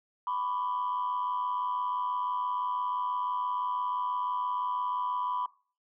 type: tone cluster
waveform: sine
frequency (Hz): 993 / 1099 / 1176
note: B5 / C#6 / D6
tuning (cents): +9 / -15 / +2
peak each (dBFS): -29 / -37 / -37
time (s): 0.27-5.46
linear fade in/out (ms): 2
effects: noise-tail reverb RT60 0.4 s tail -22 dB re dry + tanh soft clip ceiling -23 dBFS